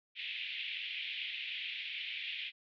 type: band-pass noise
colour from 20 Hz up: pink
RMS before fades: -41 dBFS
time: 0.15-2.52 s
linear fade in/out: 50 ms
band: 2200 to 3500 Hz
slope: 48 dB/octave
effects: none